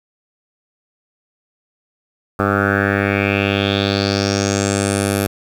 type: tone with low-pass filter sweep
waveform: 10% pulse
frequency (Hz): 100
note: G2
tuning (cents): +35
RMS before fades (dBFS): -17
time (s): 2.39-5.27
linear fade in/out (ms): 5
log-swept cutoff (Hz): 1200 to 12000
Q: 4.6
effects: 7-bit